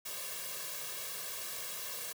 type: noise with comb filter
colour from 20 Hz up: white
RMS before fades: -41 dBFS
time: 0.05-2.13 s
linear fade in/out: 10 ms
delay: 1.8 ms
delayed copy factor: +1
effects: high-pass 150 Hz 12 dB/octave